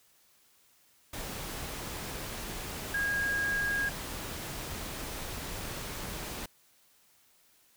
sine tone in noise, 1635 Hz, G#6, 28 cents flat, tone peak -28 dBFS, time 2.94-3.89 s, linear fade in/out 5 ms, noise pink, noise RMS -39 dBFS, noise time 1.13-6.46 s, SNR +8 dB, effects white hiss -65 dBFS RMS until 7.76 s

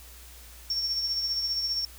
sine tone with tremolo, 5480 Hz, F8, 34 cents flat, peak -24 dBFS, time 0.7-1.85 s, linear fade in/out 2 ms, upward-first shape triangle, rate 15 Hz, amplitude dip 50%, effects added 60 Hz sine -48 dBFS peak until 1.98 s + white hiss -50 dBFS RMS until 1.98 s

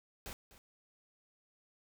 pink noise with echo, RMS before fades -45 dBFS, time 0.26-0.33 s, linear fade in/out 0 ms, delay 250 ms, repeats 1, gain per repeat -15 dB, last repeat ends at 0.58 s, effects none

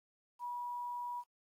sine tone with quantisation, 970 Hz, B5, 31 cents flat, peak -38 dBFS, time 0.39-1.24 s, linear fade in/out 50 ms, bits 11, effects AAC 48 kbps

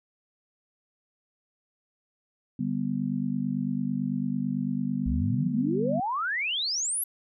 sine chord, G major, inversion second, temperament just, 147 / 196 / 245 Hz, D3 / G3 / B3, +2 / 0 / -14 cents, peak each -33 / -30 / -29 dBFS, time 2.59-6 s, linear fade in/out 5 ms
sine exponential sweep, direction up, 58 to 11840 Hz, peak -26 dBFS, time 5.06-7.04 s, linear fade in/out 5 ms
effects none

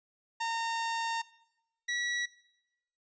sawtooth tone pair in turn, 916 / 1934.2 Hz, A#5 / B6, -31 / -37 cents, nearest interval octave + minor second, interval 1294 cents, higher second, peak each -27 dBFS, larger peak neither, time 0.4-1.22 / 1.88-2.26 s, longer first, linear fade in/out 10 ms, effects noise-tail reverb RT60 0.9 s tail -20 dB re dry + resampled to 16000 Hz

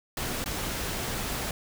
pink noise with dropouts, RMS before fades -32 dBFS, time 0.17-1.51 s, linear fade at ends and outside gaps 2 ms, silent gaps 0.442-0.459 s, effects none

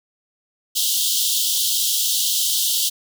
pink high-pass noise, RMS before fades -20 dBFS, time 0.75-2.9 s, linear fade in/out 20 ms, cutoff 3000 Hz, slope 96 dB/octave, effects none

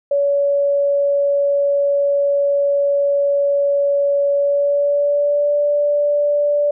sine tone with pitch glide, 566 to 582.9 Hz, C#5 to D5, +36 to -13 cents, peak -13 dBFS, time 0.11-6.71 s, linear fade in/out 5 ms, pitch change +51 cents, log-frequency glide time 4.33-5.54 s, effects none

